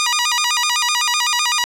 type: tone with vibrato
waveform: 10% pulse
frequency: 1085 Hz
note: C#6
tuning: 37 cents flat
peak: -7 dBFS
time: 0-1.64 s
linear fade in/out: 0 ms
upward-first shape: square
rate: 7.9 Hz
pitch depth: 200 cents each way
effects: low-pass 11000 Hz 12 dB/octave + 7-bit